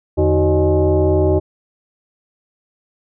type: tone with frequency modulation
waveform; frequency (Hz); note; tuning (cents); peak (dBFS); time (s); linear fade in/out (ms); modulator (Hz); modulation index
sine; 147.7; D3; +10; -11; 0.17-1.4; 20; 231; 2
effects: none